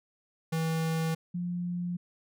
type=tone pair in turn; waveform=square / sine; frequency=161.9 / 176.19 Hz; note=E3 / F3; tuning=-31 / +16 cents; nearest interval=minor second; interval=147 cents; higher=second; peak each=-28 / -30 dBFS; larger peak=first; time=0.52-1.15 / 1.34-1.97 s; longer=neither; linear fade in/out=10 ms; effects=none